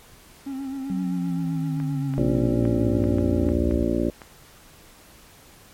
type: tone with vibrato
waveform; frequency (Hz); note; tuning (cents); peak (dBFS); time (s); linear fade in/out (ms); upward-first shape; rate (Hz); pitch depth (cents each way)
triangle; 270; C#4; -45; -26; 0.46-3.53; 10; sine; 7.7; 47
type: linear sweep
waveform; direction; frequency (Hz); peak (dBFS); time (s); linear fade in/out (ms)
sine; down; 189.4 to 67.3; -24; 0.9-3.83; 0
type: clicks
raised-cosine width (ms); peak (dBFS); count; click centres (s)
0.5; -24; 8; 1.801 / 2.138 / 2.653 / 3.04 / 3.184 / 3.489 / 3.711 / 4.218
type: harmonic tone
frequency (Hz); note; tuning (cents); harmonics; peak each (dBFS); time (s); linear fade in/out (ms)
58.27; A#1; 0; 1 / 2 / 3 / 4 / 5 / 6 / 7 / 9 / 10; -30 / -33 / -33 / -26 / -26 / -26 / -33 / -34 / -31; 2.18-4.1; 0
effects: pink hiss -50 dBFS RMS until 5.73 s + MP3 64 kbps